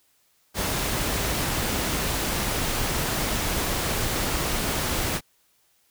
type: noise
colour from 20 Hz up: pink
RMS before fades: -26 dBFS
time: 0.54-5.21 s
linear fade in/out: 50 ms
effects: white hiss -65 dBFS RMS until 5.9 s